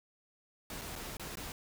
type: noise with dropouts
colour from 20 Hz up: pink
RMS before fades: -43 dBFS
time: 0.7-1.52 s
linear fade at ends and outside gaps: 1 ms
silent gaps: 0.813-0.817 / 0.955-0.96 / 1.169-1.196 / 1.355-1.371 s
effects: none